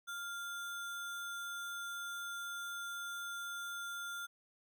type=tone with sample-and-hold; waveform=sine; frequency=1398 Hz; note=F6; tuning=1 cent sharp; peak=-40 dBFS; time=0.07-4.27 s; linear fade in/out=20 ms; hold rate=4900 Hz; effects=none